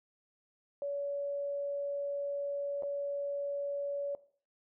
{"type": "tone with dropouts", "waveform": "sine", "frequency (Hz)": 567, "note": "C#5", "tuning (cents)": 39, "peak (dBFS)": -33, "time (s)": [0.82, 4.15], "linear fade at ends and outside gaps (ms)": 1, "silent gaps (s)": [2.824, 2.833], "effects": ["noise-tail reverb RT60 0.5 s tail -18 dB re dry"]}